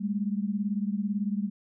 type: beating tone pair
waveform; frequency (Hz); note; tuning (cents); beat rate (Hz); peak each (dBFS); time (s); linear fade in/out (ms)
sine; 199.3 / 217.3; G3 / A3; +29 / -21; 18; -28 / -31; 0-1.5; 20
effects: none